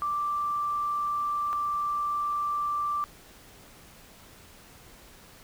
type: tone pair in turn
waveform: sine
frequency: 1174.7 / 1174.7 Hz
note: D6 / D6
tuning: 0 / 0 cents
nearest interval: unison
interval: 0 cents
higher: neither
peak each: -26 dBFS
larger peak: neither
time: 0.02-1.53 / 1.53-3.04 s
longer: neither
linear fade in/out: 0 ms
effects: pink hiss -52 dBFS RMS until 5.43 s